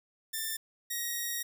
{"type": "tone pair in turn", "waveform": "5% pulse", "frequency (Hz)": [1783, 1884.9], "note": ["A6", "A#6"], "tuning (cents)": [22, 19], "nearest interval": "minor second", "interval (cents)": 97, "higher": "second", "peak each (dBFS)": -22, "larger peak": "neither", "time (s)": [[0.33, 0.57], [0.9, 1.43]], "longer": "second", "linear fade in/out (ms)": 10, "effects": []}